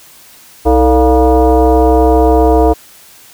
sine tone with frequency modulation, 191.2 Hz, G3, 43 cents flat, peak -5 dBFS, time 0.65-2.74 s, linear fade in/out 20 ms, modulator 255 Hz, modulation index 2.4, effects white hiss -40 dBFS RMS until 3.33 s

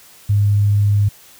sine tone, 102.3 Hz, G#2, 26 cents flat, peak -11 dBFS, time 0.29-1.09 s, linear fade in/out 10 ms, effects white hiss -45 dBFS RMS until 1.39 s

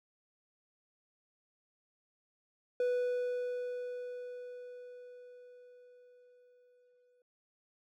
triangle tone with exponential decay, 493.7 Hz, B4, 1 cent flat, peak -26 dBFS, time 2.8-7.22 s, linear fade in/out 2 ms, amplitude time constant 960 ms, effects none

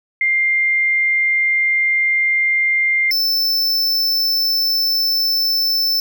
sine / square tone pair in turn, 2100 / 5292 Hz, C7 / E8, +6 / +6 cents, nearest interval octave + major third, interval 1600 cents, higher second, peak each -13 / -15 dBFS, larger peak first, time 0.21-3.11 / 3.11-6 s, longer first, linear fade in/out 2 ms, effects none

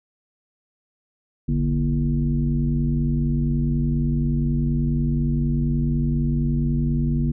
sine tone with frequency modulation, 147.8 Hz, D3, 11 cents sharp, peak -18 dBFS, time 1.48-7.32 s, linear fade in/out 10 ms, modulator 90.5 Hz, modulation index 1.2, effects none

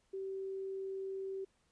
sine tone, 385.6 Hz, G4, 28 cents flat, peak -38 dBFS, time 0.13-1.45 s, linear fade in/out 10 ms, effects pink hiss -75 dBFS RMS until 1.71 s + resampled to 22050 Hz

